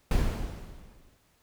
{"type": "noise with exponential decay", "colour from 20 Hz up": "brown", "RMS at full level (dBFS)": -22, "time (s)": [0.11, 1.17], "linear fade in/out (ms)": 2, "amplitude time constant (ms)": 230, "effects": ["pink hiss -67 dBFS RMS until 1.42 s"]}